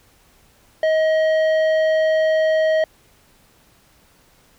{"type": "tone with tanh clipping", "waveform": "triangle", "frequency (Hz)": 632, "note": "D#5", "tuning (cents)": 27, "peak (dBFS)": -16, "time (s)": [0.83, 2.84], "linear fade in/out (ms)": 2, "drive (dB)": 14, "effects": ["pink hiss -55 dBFS RMS until 4.58 s"]}